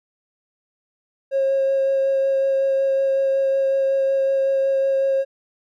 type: tone with vibrato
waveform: triangle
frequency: 541 Hz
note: C#5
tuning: 42 cents flat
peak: -13 dBFS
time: 1.31-5.25 s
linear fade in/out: 50 ms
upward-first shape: sine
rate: 5.4 Hz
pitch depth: 10 cents each way
effects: tanh soft clip ceiling -13 dBFS